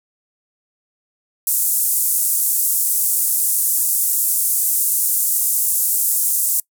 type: band-pass noise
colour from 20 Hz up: white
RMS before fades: -18 dBFS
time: 1.47-6.6 s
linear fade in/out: 2 ms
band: 8100 to 15000 Hz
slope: 24 dB/octave
effects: noise-tail reverb RT60 0.1 s tail -24 dB re dry